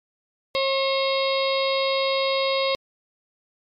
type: harmonic tone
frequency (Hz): 540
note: C#5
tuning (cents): -45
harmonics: 1 / 2 / 4 / 5 / 6 / 7 / 8 / 9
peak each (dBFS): -22 / -28 / -30 / -33 / -34 / -30 / -33 / -35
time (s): 0.55-2.75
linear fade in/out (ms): 0
effects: MP3 64 kbps